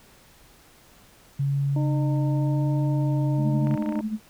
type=tone with vibrato; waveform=sine; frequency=138.9 Hz; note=C#3; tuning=4 cents sharp; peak=-21 dBFS; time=1.39-3.76 s; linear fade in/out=10 ms; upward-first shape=sine; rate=0.92 Hz; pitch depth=13 cents each way
type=harmonic tone; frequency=304.1 Hz; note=D#4; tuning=40 cents flat; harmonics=1 / 2 / 3; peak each=-28 / -35 / -39 dBFS; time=1.76-4.01 s; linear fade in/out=2 ms
type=tone with tremolo; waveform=sine; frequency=216.1 Hz; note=A3; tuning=31 cents flat; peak=-23 dBFS; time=3.37-4.2 s; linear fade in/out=50 ms; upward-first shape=sine; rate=12 Hz; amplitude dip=70%
type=clicks; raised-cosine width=0.5 ms; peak=-23 dBFS; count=10; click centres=3.671 / 3.711 / 3.741 / 3.776 / 3.824 / 3.861 / 3.891 / 3.924 / 3.956 / 3.991 s
effects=pink hiss -54 dBFS RMS until 4.29 s